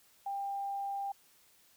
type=tone; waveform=sine; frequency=795 Hz; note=G5; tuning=24 cents sharp; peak=-34 dBFS; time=0.26-1.12 s; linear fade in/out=5 ms; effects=white hiss -65 dBFS RMS until 1.76 s